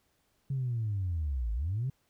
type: linear two-way sweep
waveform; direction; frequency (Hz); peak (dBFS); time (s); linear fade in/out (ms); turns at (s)
sine; down then up; 138.59 to 51.7 to 138.59; -28; 0.5-1.9; 5; 1.53
effects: tanh soft clip ceiling -25 dBFS + pink hiss -73 dBFS RMS until 2.09 s